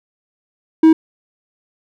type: tone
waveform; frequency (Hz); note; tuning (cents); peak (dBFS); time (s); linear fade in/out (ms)
triangle; 320; D#4; +49; -3; 0.83-0.93; 5
effects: none